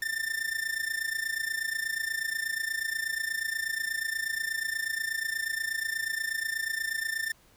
45% pulse tone with amplitude modulation, 1791 Hz, A6, 30 cents sharp, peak -26 dBFS, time 0.02-7.32 s, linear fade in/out 2 ms, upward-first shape sine, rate 28.3 Hz, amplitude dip 80%, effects pink hiss -61 dBFS RMS until 7.56 s

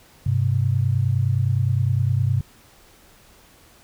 sine tone pair together, 99.7 / 129.42 Hz, G2 / C3, +30 / -19 cents, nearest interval perfect fourth, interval 451 cents, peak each -20 dBFS, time 0.26-2.41 s, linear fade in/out 5 ms, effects pink hiss -52 dBFS RMS until 3.83 s

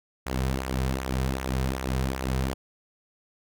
sawtooth tone with flanger, 65.41 Hz, C2, in tune, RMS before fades -28 dBFS, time 0.26-2.54 s, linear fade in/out 5 ms, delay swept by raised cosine 0.21 to 3.61 ms, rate 2.6 Hz, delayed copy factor -0.6, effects none

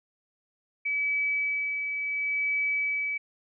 sine tone with tremolo, 2290 Hz, D7, 44 cents flat, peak -24 dBFS, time 0.85-3.18 s, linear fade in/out 10 ms, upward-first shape sine, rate 0.71 Hz, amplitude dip 40%, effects none

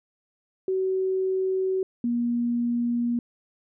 sine tone pair in turn, 377.7 / 238.4 Hz, F#4 / A#3, +36 / +39 cents, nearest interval minor sixth, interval 797 cents, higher first, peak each -22 dBFS, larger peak neither, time 0.68-1.83 / 2.04-3.19 s, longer neither, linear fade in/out 2 ms, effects none

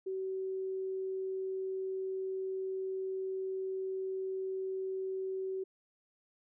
sine tone, 380 Hz, F#4, 46 cents sharp, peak -34 dBFS, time 0.06-5.64 s, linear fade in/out 10 ms, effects none

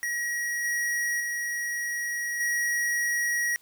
square tone with level steps, 1905 Hz, A#6, 37 cents sharp, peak -28 / -26 / -29 / -25 dBFS, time 0.03-3.56 s, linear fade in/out 0 ms, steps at 0.64 / 1.2 / 2.4 s, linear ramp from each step 5 ms, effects white hiss -60 dBFS RMS until 3.61 s

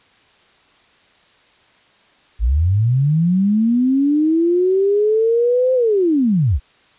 sine linear two-way sweep, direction up then down, 49.88 to 520 to 49.88 Hz, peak -12 dBFS, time 2.39-6.6 s, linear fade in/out 50 ms, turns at 5.74 s, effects white hiss -53 dBFS RMS until 6.98 s + resampled to 8000 Hz

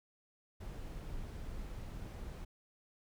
brown noise, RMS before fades -44 dBFS, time 0.6-2.45 s, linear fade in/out 10 ms, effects none

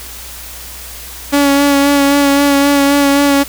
sawtooth tone with vibrato, 282.1 Hz, C#4, 30 cents sharp, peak -4 dBFS, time 1.32-3.44 s, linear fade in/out 20 ms, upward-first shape sine, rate 3.8 Hz, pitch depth 22 cents each way, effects added 60 Hz sine -34 dBFS peak until 3.48 s + white hiss -30 dBFS RMS until 3.48 s

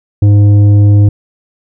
sine tone with tanh clipping, 102.5 Hz, G#2, 22 cents flat, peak -4 dBFS, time 0.22-1.09 s, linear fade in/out 5 ms, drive 8 dB, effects none

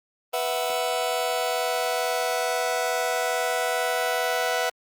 sawtooth chord, B suspended fourth, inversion none, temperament just, 493.9 / 658.5 / 740.8 Hz, B4 / E5 / F#5, 0 / -2 / +2 cents, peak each -24 dBFS, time 0.33-4.7 s, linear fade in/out 10 ms, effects Opus 32 kbps

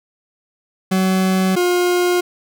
40% pulse tone pair in turn, 188.1 / 356.1 Hz, F#3 / F4, +29 / +34 cents, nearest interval major seventh, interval 1105 cents, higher second, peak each -13 dBFS, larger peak neither, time 0.91-1.56 / 1.56-2.21 s, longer neither, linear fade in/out 10 ms, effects none

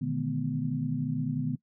sine tone cluster, 121.9 / 151.3 / 162.2 / 213.5 / 247.5 Hz, B2 / D#3 / E3 / G#3 / B3, -22 / -48 / -28 / +48 / +4 cents, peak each -36 / -31 / -40 / -38 / -32 dBFS, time 0.01-1.56 s, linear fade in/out 10 ms, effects noise-tail reverb RT60 0.1 s tail -20 dB re dry

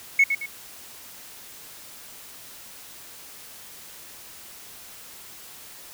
sine tone with echo, 2200 Hz, C#7, 14 cents flat, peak -11 dBFS, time 0.19-0.24 s, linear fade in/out 5 ms, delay 110 ms, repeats 2, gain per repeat -9 dB, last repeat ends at 0.46 s, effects tanh soft clip ceiling -11 dBFS + white hiss -44 dBFS RMS until 5.93 s

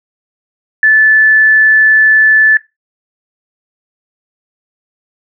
sine tone, 1744 Hz, A6, 16 cents flat, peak -4 dBFS, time 0.83-2.57 s, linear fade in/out 2 ms, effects noise-tail reverb RT60 0.2 s tail -18 dB re dry

